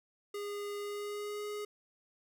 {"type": "tone with pitch glide", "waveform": "square", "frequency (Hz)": [409.2, 416.6], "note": ["G#4", "G#4"], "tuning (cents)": [-26, 5], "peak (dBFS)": -38, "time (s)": [0.34, 1.65], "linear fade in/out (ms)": 5, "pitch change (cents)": 31, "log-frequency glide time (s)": [0.78, 1.46], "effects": []}